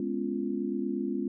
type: chord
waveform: sine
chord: C# dominant seventh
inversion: second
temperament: just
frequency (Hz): 207.9 / 249.5 / 277.2 / 346.5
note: G#3 / B3 / C#4 / E#4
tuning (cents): +2 / +18 / 0 / -14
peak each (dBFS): -34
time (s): 0-1.28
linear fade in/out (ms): 2
effects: none